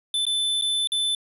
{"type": "tone with dropouts", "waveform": "square", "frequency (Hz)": 3520, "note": "A7", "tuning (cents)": 0, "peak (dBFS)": -22, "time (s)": [0.14, 1.15], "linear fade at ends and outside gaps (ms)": 2, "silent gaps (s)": [[0.253, 0.266], [0.613, 0.621], [0.873, 0.919]], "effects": ["resampled to 32000 Hz"]}